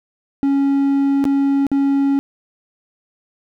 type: tone with dropouts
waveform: triangle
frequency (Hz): 277.2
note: C#4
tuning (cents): 0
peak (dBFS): -11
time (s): 0.43-2.19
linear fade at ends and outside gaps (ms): 0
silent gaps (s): 1.241-1.253 / 1.667-1.716
effects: none